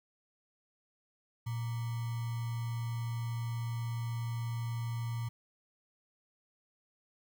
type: tone with sample-and-hold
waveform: sine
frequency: 116.54 Hz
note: A#2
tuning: in tune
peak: -33 dBFS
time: 1.46-5.29 s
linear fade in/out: 10 ms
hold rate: 1050 Hz
effects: none